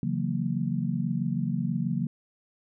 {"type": "chord", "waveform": "sine", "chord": "F# dominant seventh", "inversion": "second", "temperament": "just", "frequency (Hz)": [138.75, 166.5, 185, 231.2], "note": ["C#3", "E3", "F#3", "A#3"], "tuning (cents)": [2, 18, 0, -14], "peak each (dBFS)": -31, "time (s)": [0.03, 2.07], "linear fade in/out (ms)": 2, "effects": []}